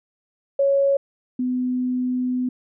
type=tone pair in turn; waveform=sine; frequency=554.4 / 251.6 Hz; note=C#5 / B3; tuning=0 / +32 cents; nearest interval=octave + major second; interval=1368 cents; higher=first; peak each=-15 / -20 dBFS; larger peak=first; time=0.59-0.97 / 1.39-2.49 s; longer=second; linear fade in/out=5 ms; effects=none